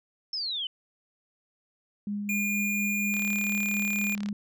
sine exponential sweep, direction down, 5400 to 2960 Hz, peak -29 dBFS, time 0.33-0.67 s, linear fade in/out 2 ms
sine tone with tremolo, 205 Hz, G#3, 22 cents flat, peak -28 dBFS, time 2.07-4.33 s, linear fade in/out 2 ms, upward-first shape triangle, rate 4.2 Hz, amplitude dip 30%
square tone, 2420 Hz, D#7, 49 cents flat, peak -28 dBFS, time 2.29-4.15 s, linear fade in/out 2 ms
click train, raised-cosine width 0.2 ms, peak -23 dBFS, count 43, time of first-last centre 3.14-4.288 s, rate 36.6 Hz
effects none

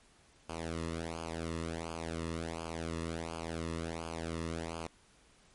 sawtooth tone with flanger, 82.41 Hz, E2, in tune, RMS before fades -39 dBFS, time 0.49-4.87 s, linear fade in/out 5 ms, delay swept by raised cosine 0.52 to 1.32 ms, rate 1.4 Hz, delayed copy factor -0.9, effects pink hiss -64 dBFS RMS until 5.54 s + MP3 48 kbps

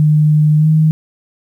sine tone with pitch glide, 152 to 156.54 Hz, D#3 to D#3, -40 to +11 cents, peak -7 dBFS, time 0-0.91 s, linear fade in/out 0 ms, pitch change +51 cents, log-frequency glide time 0.57-0.68 s, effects 8-bit

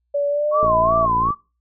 sine tone with pitch glide, 573 to 654.4 Hz, D5 to E5, -43 to -13 cents, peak -17 dBFS, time 0.14-1.06 s, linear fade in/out 10 ms, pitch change +230 cents, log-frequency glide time 0.28-0.89 s
sine tone with exponential growth, 440 Hz, A4, in tune, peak -24 dBFS, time 0.43-0.65 s, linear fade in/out 1 ms, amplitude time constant 46 ms
sine tone with vibrato, 1082 Hz, C#6, 42 cents flat, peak -16 dBFS, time 0.51-1.35 s, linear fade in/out 50 ms, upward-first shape sine, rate 2.7 Hz, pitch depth 140 cents each way
click train, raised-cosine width 3 ms, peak -16 dBFS, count 40, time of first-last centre 0.63-1.305 s, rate 57.8 Hz
effects noise-tail reverb RT60 0.3 s tail -23 dB re dry + added 60 Hz sine -69 dBFS peak until 1.6 s

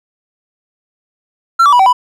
triangle tone with pitch steps, 1355 / 1152 / 978 / 768 / 990 Hz, E6 / D6 / B5 / G5 / B5, +47 / -34 / -17 / -36 / +4 cents, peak -3 dBFS, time 1.59-1.93 s, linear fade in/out 10 ms, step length 68 ms, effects none

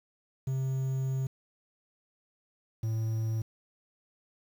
triangle tone pair in turn, 132.5 / 111.42 Hz, C3 / A2, +22 / +22 cents, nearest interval minor third, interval 300 cents, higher first, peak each -26 dBFS, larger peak neither, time 0.47-1.27 / 2.83-3.42 s, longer first, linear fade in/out 5 ms, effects 9-bit

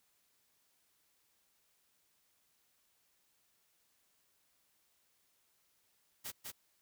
white noise with echo, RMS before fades -43 dBFS, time 6.24-6.32 s, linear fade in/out 20 ms, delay 200 ms, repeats 1, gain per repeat -2 dB, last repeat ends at 6.52 s, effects white hiss -75 dBFS RMS until 6.81 s

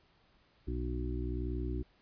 harmonic tone, 61.3 Hz, B1, 12 cents flat, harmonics 1 / 2 / 4 / 5 / 6, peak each -35 / -41 / -44 / -42 / -43 dBFS, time 0.67-1.83 s, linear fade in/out 10 ms, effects pink hiss -68 dBFS RMS until 2.01 s + resampled to 11025 Hz

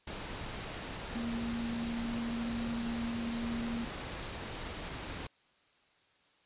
sine tone in noise, 233.1 Hz, A#3, in tune, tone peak -34 dBFS, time 1.15-3.85 s, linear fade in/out 5 ms, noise pink, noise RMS -41 dBFS, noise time 0.07-5.27 s, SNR +4 dB, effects white hiss -68 dBFS RMS until 6.45 s + resampled to 8000 Hz

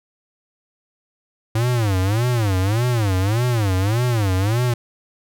square tone with vibrato, 107.4 Hz, A2, 41 cents flat, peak -17 dBFS, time 1.55-4.74 s, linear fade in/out 5 ms, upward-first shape sine, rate 1.7 Hz, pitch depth 260 cents each way, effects none

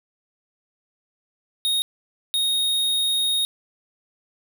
square tone bursts at uneven times, 3729 Hz, A#7, in tune, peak -20 dBFS, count 2, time 1.65-1.82 / 2.34-3.45 s, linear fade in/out 0 ms, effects none

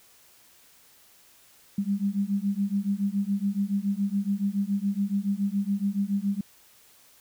sine beating tone pair, 196.2 / 203.3 Hz, G3 / G#3, +2 / -37 cents, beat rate 7.1 Hz, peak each -27 dBFS, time 1.78-6.41 s, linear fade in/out 5 ms, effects white hiss -57 dBFS RMS until 7.2 s

